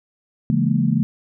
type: chord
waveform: sine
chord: A# half-diminished seventh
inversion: first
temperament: just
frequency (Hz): 139.85 / 167.82 / 209.8 / 233.1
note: C#3 / E3 / G#3 / A#3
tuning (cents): +16 / +31 / +18 / 0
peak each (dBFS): -21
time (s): 0.5-1.03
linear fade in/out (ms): 0
effects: none